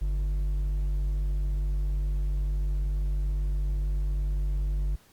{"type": "tone with hard clipping", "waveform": "triangle", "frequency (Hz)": 48.87, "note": "G1", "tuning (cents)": -5, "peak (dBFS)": -26, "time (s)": [0.01, 4.96], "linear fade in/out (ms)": 10, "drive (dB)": 8, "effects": ["pink hiss -59 dBFS RMS until 5.12 s", "Opus 48 kbps"]}